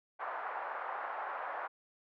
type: band-pass noise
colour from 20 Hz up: pink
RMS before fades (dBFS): -40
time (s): 0.19-1.68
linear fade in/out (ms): 20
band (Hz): 680 to 1500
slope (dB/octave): 24
effects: none